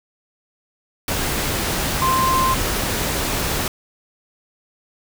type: tone in noise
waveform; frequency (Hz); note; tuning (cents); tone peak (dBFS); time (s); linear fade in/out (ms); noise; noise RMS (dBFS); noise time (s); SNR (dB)
sine; 1046.5; C6; 0; -16; 2.02-2.54; 2; pink; -22; 1.08-3.68; +3
effects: none